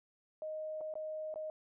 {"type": "tone with dropouts", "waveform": "sine", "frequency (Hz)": 622.3, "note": "D#5", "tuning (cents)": 0, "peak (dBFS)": -38, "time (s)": [0.42, 1.5], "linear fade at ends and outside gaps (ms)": 1, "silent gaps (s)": [[0.808, 0.812], [0.939, 0.954], [1.341, 1.358]], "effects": []}